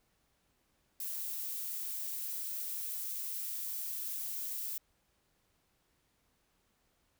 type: noise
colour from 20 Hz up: violet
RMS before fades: -39 dBFS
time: 1-4.78 s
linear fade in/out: 2 ms
effects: pink hiss -75 dBFS RMS until 7.19 s